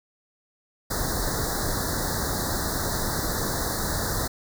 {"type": "band-stop noise", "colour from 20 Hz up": "pink", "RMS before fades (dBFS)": -27, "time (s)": [0.9, 4.28], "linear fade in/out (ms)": 10, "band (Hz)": [1900, 3800], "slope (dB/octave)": 96, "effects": []}